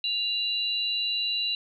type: tone pair together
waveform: sine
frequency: 2800 / 3960 Hz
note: F7 / B7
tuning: +4 / +4 cents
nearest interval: tritone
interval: 600 cents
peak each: -29 / -27 dBFS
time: 0.04-1.55 s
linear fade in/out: 2 ms
effects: none